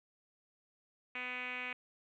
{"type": "tone with low-pass filter", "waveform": "5% pulse", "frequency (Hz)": 250, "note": "B3", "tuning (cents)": 21, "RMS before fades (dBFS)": -41, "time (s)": [1.15, 1.73], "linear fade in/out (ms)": 2, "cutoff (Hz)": 2400, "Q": 5.3, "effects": []}